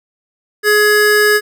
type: tone pair together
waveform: square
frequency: 420 / 1680 Hz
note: G#4 / G#6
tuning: +19 / +19 cents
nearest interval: 2 octaves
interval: 2400 cents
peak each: -12 dBFS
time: 0.63-1.41 s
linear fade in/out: 50 ms
effects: none